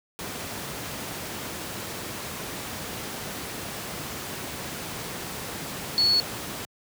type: tone in noise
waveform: sine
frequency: 4393 Hz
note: C#8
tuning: 16 cents flat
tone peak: -18 dBFS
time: 5.98-6.2 s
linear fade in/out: 0 ms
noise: pink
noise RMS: -34 dBFS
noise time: 0.19-6.65 s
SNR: +13 dB
effects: high-pass 100 Hz 12 dB/octave